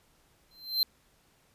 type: tone with exponential growth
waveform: square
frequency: 4116 Hz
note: C8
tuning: 29 cents flat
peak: -21 dBFS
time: 0.51-0.83 s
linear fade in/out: 1 ms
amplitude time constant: 68 ms
effects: pink hiss -66 dBFS RMS until 1.54 s + resampled to 32000 Hz